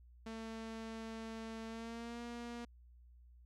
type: tone with pitch glide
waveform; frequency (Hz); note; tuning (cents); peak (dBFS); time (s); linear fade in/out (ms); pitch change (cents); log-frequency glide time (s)
sawtooth; 224.1 to 237.4; A3 to A#3; +32 to +32; -40; 0.26-2.65; 5; +100; 1.66-2.21
effects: added 60 Hz sine -58 dBFS peak until 3.45 s + low-pass 7000 Hz 12 dB/octave